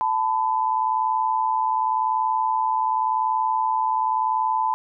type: tone pair together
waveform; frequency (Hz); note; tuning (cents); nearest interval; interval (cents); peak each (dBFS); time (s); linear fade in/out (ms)
sine; 880 / 1000.9; A5 / B5; 0 / +23; major second; 223; -22; 0.01-4.74; 0
effects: none